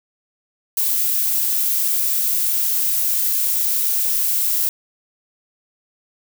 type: noise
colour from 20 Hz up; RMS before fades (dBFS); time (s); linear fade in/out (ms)
violet; -19; 0.77-4.69; 2
effects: none